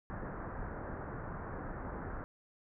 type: low-pass noise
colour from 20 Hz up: pink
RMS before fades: -42 dBFS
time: 0.1-2.24 s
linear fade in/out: 0 ms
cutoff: 1700 Hz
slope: 48 dB/octave
effects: none